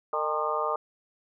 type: harmonic tone with a mistuned harmonic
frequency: 152.1 Hz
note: D#3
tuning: 39 cents flat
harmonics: 3 / 4 / 5 / 6 / 7 / 8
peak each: -33 / -32 / -35 / -35 / -33 / -30 dBFS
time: 0.13-0.76 s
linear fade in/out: 2 ms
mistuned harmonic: 5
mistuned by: +89 cents
effects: none